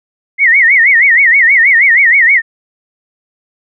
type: tone with vibrato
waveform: sine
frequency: 2020 Hz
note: B6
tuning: 39 cents sharp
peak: -4 dBFS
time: 0.38-2.42 s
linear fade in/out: 50 ms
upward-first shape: sine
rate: 6.3 Hz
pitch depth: 190 cents each way
effects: none